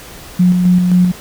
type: tone with tremolo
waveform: sine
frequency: 180 Hz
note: F#3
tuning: 47 cents flat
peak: -6 dBFS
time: 0.39-1.12 s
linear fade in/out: 10 ms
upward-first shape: square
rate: 3.8 Hz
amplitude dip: 35%
effects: pink hiss -34 dBFS RMS until 1.2 s